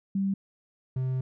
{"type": "tone pair in turn", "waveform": ["sine", "triangle"], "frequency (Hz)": [195.2, 129.6], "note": ["G3", "C3"], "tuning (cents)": [-7, -16], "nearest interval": "perfect fifth", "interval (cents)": 709, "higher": "first", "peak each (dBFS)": -24, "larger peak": "neither", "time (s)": [[0.15, 0.34], [0.96, 1.21]], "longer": "second", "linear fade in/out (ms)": 5, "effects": []}